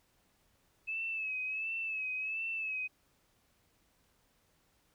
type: tone with vibrato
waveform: sine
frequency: 2596 Hz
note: E7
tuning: 27 cents flat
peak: -34 dBFS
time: 0.87-2.88 s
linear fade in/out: 20 ms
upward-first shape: sine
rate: 1.4 Hz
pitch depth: 56 cents each way
effects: pink hiss -72 dBFS RMS until 4.94 s